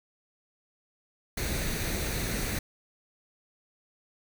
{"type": "noise with comb filter", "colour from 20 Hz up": "pink", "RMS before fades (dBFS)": -31, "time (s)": [1.37, 2.59], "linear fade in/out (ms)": 5, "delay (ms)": 0.48, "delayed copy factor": 0.5, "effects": []}